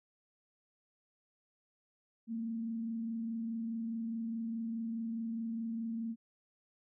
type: tone with frequency modulation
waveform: sine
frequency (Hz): 227.4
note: A#3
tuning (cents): -43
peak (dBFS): -35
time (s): 2.27-6.16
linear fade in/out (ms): 50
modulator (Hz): 24.8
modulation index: 0.23
effects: none